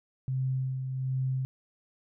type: tone with tremolo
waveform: sine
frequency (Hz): 131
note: C3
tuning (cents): +2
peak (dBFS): -26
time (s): 0.28-1.45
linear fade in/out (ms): 0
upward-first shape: sine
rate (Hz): 1.3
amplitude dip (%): 45
effects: none